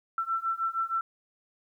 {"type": "beating tone pair", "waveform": "sine", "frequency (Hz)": [1338, 1344.4], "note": ["E6", "E6"], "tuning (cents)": [25, 34], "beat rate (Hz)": 6.4, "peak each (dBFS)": [-31, -30], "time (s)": [0.18, 1.01], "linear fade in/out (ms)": 2, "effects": ["11-bit"]}